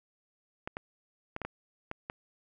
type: clicks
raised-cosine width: 0.5 ms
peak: -21 dBFS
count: 7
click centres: 0.675 / 0.769 / 1.364 / 1.417 / 1.45 / 1.914 / 2.099 s
effects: none